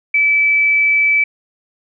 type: tone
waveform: sine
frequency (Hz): 2307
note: D7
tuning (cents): -31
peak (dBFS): -10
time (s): 0.14-1.24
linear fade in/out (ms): 5
effects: none